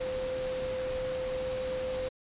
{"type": "tone in noise", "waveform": "sine", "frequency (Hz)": 515, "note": "C5", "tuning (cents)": -28, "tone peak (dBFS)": -31, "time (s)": [0, 2.09], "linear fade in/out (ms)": 10, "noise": "pink", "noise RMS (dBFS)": -41, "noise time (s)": [0, 2.09], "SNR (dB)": 7, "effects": ["resampled to 8000 Hz"]}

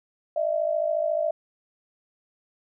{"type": "tone pair together", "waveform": "sine", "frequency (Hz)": [610, 664.1], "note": ["D#5", "E5"], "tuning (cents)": [-34, 13], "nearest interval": "minor second", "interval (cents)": 147, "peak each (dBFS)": [-25, -25], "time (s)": [0.36, 1.31], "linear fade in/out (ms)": 5, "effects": []}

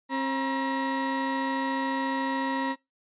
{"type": "tone pair together", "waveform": "35% pulse", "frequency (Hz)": [267.4, 952.9], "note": ["C4", "A#5"], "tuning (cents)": [38, 38], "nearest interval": "octave + minor seventh", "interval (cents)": 2200, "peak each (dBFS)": -27, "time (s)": [0.09, 2.76], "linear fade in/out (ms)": 50, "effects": ["noise-tail reverb RT60 0.2 s tail -23 dB re dry", "resampled to 8000 Hz"]}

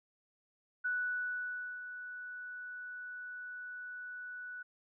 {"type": "tone with ADSR envelope", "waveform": "sine", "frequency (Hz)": 1480, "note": "F#6", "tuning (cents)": 0, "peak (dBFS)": -31, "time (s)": [0.84, 4.63], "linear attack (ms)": 15, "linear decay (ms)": 950, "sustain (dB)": -11, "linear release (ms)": 10, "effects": []}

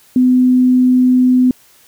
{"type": "tone", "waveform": "sine", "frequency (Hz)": 252.8, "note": "B3", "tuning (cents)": 41, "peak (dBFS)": -7, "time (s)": [0.16, 1.51], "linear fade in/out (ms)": 2, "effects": ["white hiss -48 dBFS RMS until 1.87 s"]}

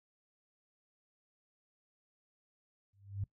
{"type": "tone with exponential growth", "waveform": "sine", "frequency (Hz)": 99.2, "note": "G2", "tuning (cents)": 21, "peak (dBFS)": -31, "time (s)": [2.93, 3.24], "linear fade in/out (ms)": 5, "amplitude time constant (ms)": 66, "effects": ["noise-tail reverb RT60 0.1 s tail -20 dB re dry"]}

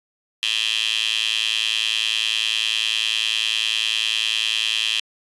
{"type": "tone with high-pass filter", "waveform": "15% pulse", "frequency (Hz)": 110, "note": "A2", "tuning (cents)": 0, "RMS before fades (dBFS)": -22, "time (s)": [0.43, 5], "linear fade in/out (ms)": 0, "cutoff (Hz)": 3000, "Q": 9.5, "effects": ["resampled to 24000 Hz"]}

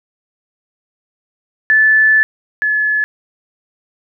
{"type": "tone pair in turn", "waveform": "sine", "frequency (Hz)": [1744, 1714], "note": ["A6", "A6"], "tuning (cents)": [-16, -46], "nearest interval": "unison", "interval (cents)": 30, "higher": "first", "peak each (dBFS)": [-7, -12], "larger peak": "first", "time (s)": [[1.7, 2.23], [2.62, 3.04]], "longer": "first", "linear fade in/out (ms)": 0, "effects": []}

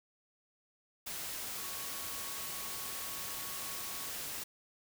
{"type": "tone in noise", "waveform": "sine", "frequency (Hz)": 1108.7, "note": "C#6", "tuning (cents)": 0, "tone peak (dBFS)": -52, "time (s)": [1.57, 4.11], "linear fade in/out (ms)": 10, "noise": "white", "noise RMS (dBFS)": -41, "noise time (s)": [1.06, 4.44], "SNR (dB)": -14, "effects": []}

